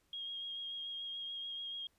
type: tone with vibrato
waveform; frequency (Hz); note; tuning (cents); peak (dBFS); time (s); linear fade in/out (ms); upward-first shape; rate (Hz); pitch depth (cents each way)
sine; 3259; G#7; -33; -40; 0.13-1.87; 2; triangle; 6.9; 20
effects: pink hiss -75 dBFS RMS until 1.98 s + resampled to 32000 Hz